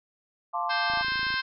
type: chord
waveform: sine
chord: D minor seventh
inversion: first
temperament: equal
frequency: 698.5 / 880 / 1046.5 / 1174.7 Hz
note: F5 / A5 / C6 / D6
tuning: 0 / 0 / 0 / 0 cents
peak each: -32 dBFS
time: 0.53-1.03 s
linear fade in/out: 20 ms
type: harmonic tone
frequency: 523.3 Hz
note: C5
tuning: in tune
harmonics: 2 / 3 / 4 / 5 / 6 / 7 / 8 / 9 / 10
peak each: -34 / -28 / -37 / -37 / -38 / -40 / -36 / -43 / -39 dBFS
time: 0.69-1.42 s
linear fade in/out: 20 ms
type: click train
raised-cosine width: 3 ms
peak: -31 dBFS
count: 13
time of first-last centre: 0.9-1.341 s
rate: 27.2 Hz
effects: none